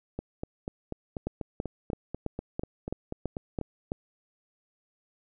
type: two click trains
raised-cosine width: 2 ms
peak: -17 / -20 dBFS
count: 9 / 15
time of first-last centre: 1.27-3.919 / 0.19-3.613 s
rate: 3.02 / 4.09 Hz
effects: none